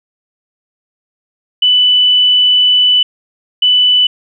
sine tone pair in turn, 2986 / 2986 Hz, F#7 / F#7, +15 / +15 cents, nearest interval unison, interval 0 cents, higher neither, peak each -6 dBFS, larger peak neither, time 1.62-3.03 / 3.62-4.07 s, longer first, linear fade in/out 5 ms, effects none

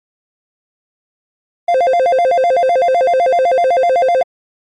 triangle tone with vibrato, 602 Hz, D5, 43 cents sharp, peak -7 dBFS, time 1.68-4.23 s, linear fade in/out 5 ms, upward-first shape square, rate 7.9 Hz, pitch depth 250 cents each way, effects MP3 48 kbps

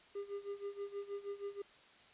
triangle tone with tremolo, 402.4 Hz, G4, 45 cents sharp, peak -36 dBFS, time 0.15-1.62 s, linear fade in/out 5 ms, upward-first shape sine, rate 6.3 Hz, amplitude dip 85%, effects white hiss -62 dBFS RMS until 2.13 s + resampled to 8000 Hz

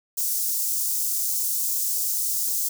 white high-pass noise, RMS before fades -25 dBFS, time 0.17-2.69 s, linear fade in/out 10 ms, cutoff 5800 Hz, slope 24 dB/octave, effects none

